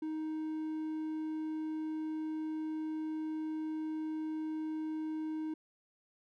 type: tone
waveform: triangle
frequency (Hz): 312.8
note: D#4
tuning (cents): +9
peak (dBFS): -33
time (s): 0.02-5.54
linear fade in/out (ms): 5
effects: none